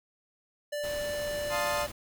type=tone; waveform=square; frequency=587.3 Hz; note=D5; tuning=in tune; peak=-32 dBFS; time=0.72-1.87 s; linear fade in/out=10 ms
type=noise; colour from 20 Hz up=pink; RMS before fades=-42 dBFS; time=0.83-1.92 s; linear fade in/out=10 ms
type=chord; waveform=30% pulse; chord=F dominant seventh; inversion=none; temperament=equal; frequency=698.5 / 880 / 1046.5 / 1244.5 Hz; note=F5 / A5 / C6 / Eb6; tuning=0 / 0 / 0 / 0 cents; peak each=-33 dBFS; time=1.49-1.87 s; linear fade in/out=50 ms
effects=none